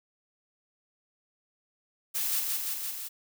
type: noise with echo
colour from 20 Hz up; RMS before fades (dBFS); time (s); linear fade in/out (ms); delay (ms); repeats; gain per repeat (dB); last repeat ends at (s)
blue; -30; 2.14-2.41; 20; 170; 4; -2; 3.09
effects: none